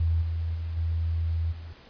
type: tone with level steps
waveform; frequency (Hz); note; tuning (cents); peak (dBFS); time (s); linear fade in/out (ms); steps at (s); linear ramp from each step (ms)
sine; 82.41; E2; 0; -21 / -26 / -29 / -24 / -37; 0-1.73; 5; 0.21 / 0.54 / 0.76 / 1.51; 20
effects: pink hiss -52 dBFS RMS until 1.89 s + resampled to 11025 Hz